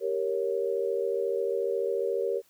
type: chord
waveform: sine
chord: G diminished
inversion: none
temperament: equal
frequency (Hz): 392 / 466.2 / 554.4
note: G4 / Bb4 / Db5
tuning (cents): 0 / 0 / 0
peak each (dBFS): -30 / -29 / -32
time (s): 0-2.42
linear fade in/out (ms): 50
effects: white hiss -64 dBFS RMS until 2.49 s